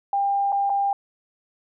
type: tone with dropouts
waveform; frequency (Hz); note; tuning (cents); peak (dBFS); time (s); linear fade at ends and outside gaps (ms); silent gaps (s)
sine; 798; G5; +31; -19; 0.13-0.93; 2; 0.521-0.526 / 0.696-0.7
effects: none